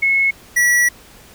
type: tone pair in turn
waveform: sine / square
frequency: 2185 / 1940.4 Hz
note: C#7 / B6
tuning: -26 / -31 cents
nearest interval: major second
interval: 205 cents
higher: first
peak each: -12 dBFS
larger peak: neither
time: 0.02-0.31 / 0.56-0.89 s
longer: second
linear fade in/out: 10 ms
effects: pink hiss -44 dBFS RMS until 1.34 s